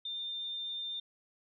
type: tone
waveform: sine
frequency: 3604 Hz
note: A7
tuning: 41 cents sharp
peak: -36 dBFS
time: 0.05-1 s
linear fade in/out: 5 ms
effects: none